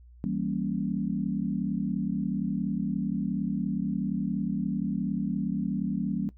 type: chord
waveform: sine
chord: E diminished seventh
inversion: none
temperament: equal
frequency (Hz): 164.81 / 196 / 233.1 / 277.2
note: E3 / G3 / Bb3 / Db4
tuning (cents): 0 / 0 / 0 / 0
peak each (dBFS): -34 / -30 / -32 / -34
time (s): 0.24-6.29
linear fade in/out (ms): 0
effects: noise-tail reverb RT60 0.1 s tail -18 dB re dry + added 60 Hz sine -49 dBFS peak until 6.37 s

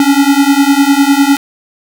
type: beating tone pair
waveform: square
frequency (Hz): 275.2 / 285.1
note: C#4 / C#4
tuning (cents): -12 / +49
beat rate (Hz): 9.9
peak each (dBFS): -10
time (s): 0-1.37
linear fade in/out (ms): 2
effects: none

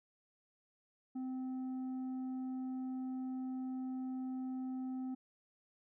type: tone with tanh clipping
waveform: sine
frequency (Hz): 258.4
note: C4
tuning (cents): -21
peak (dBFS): -39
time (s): 1.15-5.15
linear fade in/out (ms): 10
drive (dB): 5
effects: none

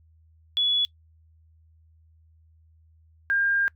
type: tone pair in turn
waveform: sine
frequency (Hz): 3401 / 1605.1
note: G#7 / G6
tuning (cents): +40 / +41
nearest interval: octave + minor second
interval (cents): 1299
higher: first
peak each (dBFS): -20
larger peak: neither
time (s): 0.57-0.85 / 3.3-3.68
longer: second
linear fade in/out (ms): 0
effects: noise-tail reverb RT60 0.1 s tail -24 dB re dry + added 80 Hz sine -55 dBFS peak until 3.75 s

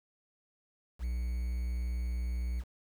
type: tone with quantisation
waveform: triangle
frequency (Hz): 60.6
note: B1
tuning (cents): -32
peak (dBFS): -29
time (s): 0.99-2.64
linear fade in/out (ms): 50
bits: 9
effects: none

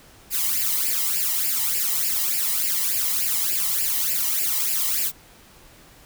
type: noise with flanger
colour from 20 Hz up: blue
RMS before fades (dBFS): -23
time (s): 0.3-5.12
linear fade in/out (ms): 50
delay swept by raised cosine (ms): 0.4 to 1.02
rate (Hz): 3.4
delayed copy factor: +0.85
effects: pink hiss -50 dBFS RMS until 6.05 s

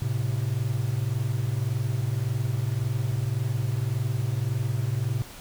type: tone pair together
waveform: triangle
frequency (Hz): 109.03 / 130.81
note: A2 / C3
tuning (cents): -15 / 0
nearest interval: minor third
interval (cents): 315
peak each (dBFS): -25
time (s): 0.02-5.22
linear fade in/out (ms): 0
effects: pink hiss -44 dBFS RMS until 5.4 s

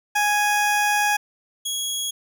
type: tone pair in turn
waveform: 20% pulse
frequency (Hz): 830.6 / 3322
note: G#5 / G#7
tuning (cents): 0 / 0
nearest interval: 2 octaves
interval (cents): 2400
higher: second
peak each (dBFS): -13 / -19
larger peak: first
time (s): 0.15-1.17 / 1.65-2.11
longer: first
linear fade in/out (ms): 10
effects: none

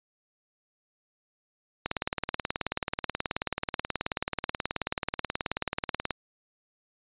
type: click train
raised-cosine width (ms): 0.3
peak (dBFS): -12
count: 80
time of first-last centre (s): 1.86-6.107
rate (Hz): 18.6
effects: resampled to 8000 Hz

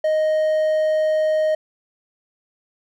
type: tone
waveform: triangle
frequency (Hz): 622.3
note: D#5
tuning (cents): 0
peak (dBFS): -14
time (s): 0.04-1.55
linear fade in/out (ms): 5
effects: none

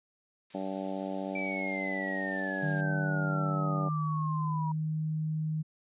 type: noise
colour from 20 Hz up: blue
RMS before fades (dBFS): -46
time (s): 0.5-2.81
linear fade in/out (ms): 5
type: harmonic tone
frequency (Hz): 96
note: G2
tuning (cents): -36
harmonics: 2 / 3 / 4 / 5 / 6 / 7 / 8 / 9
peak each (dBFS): -38 / -38 / -44 / -46 / -39 / -43 / -44 / -47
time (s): 0.54-3.89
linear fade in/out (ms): 10
type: exponential sweep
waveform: sine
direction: down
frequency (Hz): 2337 to 954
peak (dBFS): -34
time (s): 1.35-4.72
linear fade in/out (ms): 5
type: tone with pitch glide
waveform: sine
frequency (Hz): 154.5 to 156.11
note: D#3 to D#3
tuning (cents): -12 to +6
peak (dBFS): -29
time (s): 2.62-5.63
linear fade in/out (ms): 20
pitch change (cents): +18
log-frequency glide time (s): 4.06-4.54
effects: resampled to 8000 Hz

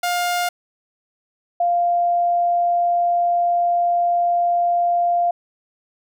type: tone pair in turn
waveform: sawtooth / sine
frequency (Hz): 707 / 696.9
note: F5 / F5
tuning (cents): +21 / -4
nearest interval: unison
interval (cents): 25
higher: first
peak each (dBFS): -15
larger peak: neither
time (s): 0.03-0.49 / 1.6-5.31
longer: second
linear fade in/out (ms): 5
effects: none

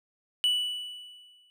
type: tone with exponential decay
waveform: triangle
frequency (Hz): 2960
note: F#7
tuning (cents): 0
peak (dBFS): -19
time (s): 0.44-1.5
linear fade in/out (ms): 0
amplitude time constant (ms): 230
effects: none

